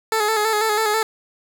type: tone with vibrato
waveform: 15% pulse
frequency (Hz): 431.4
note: A4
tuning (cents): -34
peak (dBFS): -11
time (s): 0.12-1.03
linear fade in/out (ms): 2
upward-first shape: square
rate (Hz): 6.1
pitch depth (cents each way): 43
effects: none